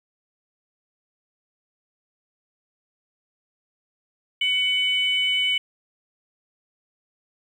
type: tone pair together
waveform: sine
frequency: 2245 / 2997 Hz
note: C#7 / F#7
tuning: +21 / +22 cents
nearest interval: perfect fourth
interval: 501 cents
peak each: -23 / -20 dBFS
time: 4.41-5.58 s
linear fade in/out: 5 ms
effects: tanh soft clip ceiling -13 dBFS + 9-bit